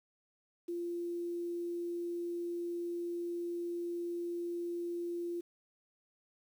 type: tone with quantisation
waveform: sine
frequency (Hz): 345.6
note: F4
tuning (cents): -18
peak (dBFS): -35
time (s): 0.68-5.41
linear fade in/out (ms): 10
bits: 10
effects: none